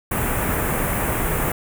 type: band-stop noise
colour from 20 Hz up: pink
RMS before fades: -22 dBFS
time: 0.11-1.52 s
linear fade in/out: 5 ms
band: 2300 to 9200 Hz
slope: 24 dB/octave
effects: none